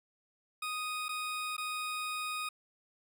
20% pulse tone with dropouts, 1244.5 Hz, D#6, in tune, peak -30 dBFS, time 0.62-2.49 s, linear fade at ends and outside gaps 5 ms, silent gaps 1.084-1.09 / 1.567-1.579 s, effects none

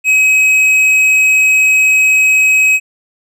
sine tone with tanh clipping, 2544 Hz, D#7, 38 cents sharp, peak -8 dBFS, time 0.04-2.8 s, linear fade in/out 50 ms, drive 8 dB, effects none

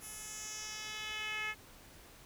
10% pulse tone with band-pass filter sweep, 429 Hz, A4, 44 cents flat, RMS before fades -42 dBFS, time 0-1.55 s, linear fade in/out 50 ms, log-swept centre 11000 to 2100 Hz, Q 2.1, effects pink hiss -57 dBFS RMS until 2.25 s

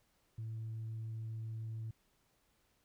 sine tone, 111.6 Hz, A2, 25 cents sharp, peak -38 dBFS, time 0.38-1.91 s, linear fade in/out 5 ms, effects tanh soft clip ceiling -37 dBFS + pink hiss -75 dBFS RMS until 2.84 s

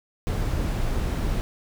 brown noise, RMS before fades -25 dBFS, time 0.27-1.41 s, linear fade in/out 0 ms, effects none

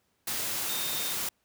sine tone in noise, 3664 Hz, A#7, 31 cents flat, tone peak -37 dBFS, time 0.69-1.13 s, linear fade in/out 5 ms, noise white, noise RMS -32 dBFS, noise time 0.27-1.29 s, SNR -8 dB, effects pink hiss -73 dBFS RMS until 1.44 s + high-pass 80 Hz 12 dB/octave

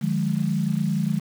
sine tone cluster, 152.6 / 179.9 / 209.9 Hz, D#3 / F#3 / G#3, -33 / -48 / +19 cents, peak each -25 dBFS, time 0.01-1.2 s, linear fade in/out 20 ms, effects 7-bit

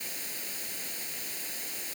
white noise with comb filter, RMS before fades -36 dBFS, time 0-1.94 s, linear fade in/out 10 ms, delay 0.44 ms, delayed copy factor +0.65, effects high-pass 200 Hz 12 dB/octave

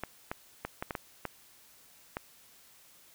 clicks, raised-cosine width 0.5 ms, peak -19 dBFS, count 8, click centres 0.036 / 0.315 / 0.65 / 0.825 / 0.908 / 0.952 / 1.253 / 2.169 s, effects white hiss -59 dBFS RMS until 3.14 s

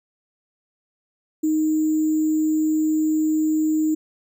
sine tone with sample-and-hold, 311.1 Hz, D#4, in tune, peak -17 dBFS, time 1.43-3.95 s, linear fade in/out 10 ms, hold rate 7350 Hz, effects none

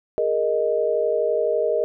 sine chord, Ab suspended second, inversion none, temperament just, 415.3 / 467.2 / 623 Hz, Ab4 / Bb4 / Eb5, 0 / +4 / +2 cents, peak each -25 / -22 / -22 dBFS, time 0.18-1.84 s, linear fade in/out 0 ms, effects none

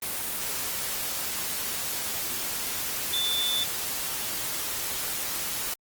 sine tone in noise, 3520 Hz, A7, in tune, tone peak -25 dBFS, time 3.13-3.64 s, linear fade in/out 5 ms, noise white, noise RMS -31 dBFS, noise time 0.02-5.74 s, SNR +3 dB, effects Opus 24 kbps

